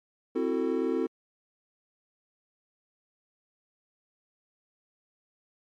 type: chord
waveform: triangle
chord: F# half-diminished seventh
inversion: second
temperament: equal with one note detuned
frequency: 261.6 / 329.6 / 370 / 446.7 Hz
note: C4 / E4 / F#4 / A4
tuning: 0 / 0 / 0 / +26 cents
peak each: -29 dBFS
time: 0.35-1.07 s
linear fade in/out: 10 ms
effects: MP3 64 kbps